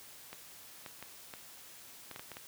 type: clicks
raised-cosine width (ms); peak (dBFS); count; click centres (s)
0.3; -28; 9; 0.33 / 0.862 / 1.026 / 1.338 / 2.113 / 2.161 / 2.195 / 2.317 / 2.369
effects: white hiss -53 dBFS RMS until 2.47 s + high-pass 60 Hz 12 dB/octave